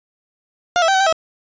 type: tone with pitch steps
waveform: 30% pulse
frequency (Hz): 708 / 656 / 777 / 760 / 781 / 646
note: F5 / E5 / G5 / F#5 / G5 / E5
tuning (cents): +23 / -9 / -16 / +46 / -7 / -35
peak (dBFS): -10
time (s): 0.76-1.126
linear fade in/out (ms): 0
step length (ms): 61
effects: resampled to 16000 Hz